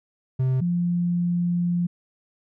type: tone pair in turn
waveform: triangle / sine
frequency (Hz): 130 / 174.51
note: C3 / F3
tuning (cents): -11 / -1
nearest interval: perfect fourth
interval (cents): 510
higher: second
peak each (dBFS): -17 / -20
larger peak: first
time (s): 0.39-0.61 / 0.61-1.87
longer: second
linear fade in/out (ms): 10
effects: none